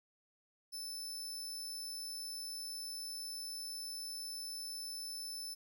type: tone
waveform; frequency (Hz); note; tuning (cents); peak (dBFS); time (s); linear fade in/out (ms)
sawtooth; 5274; E8; 0; -39; 0.72-5.55; 20
effects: 13-bit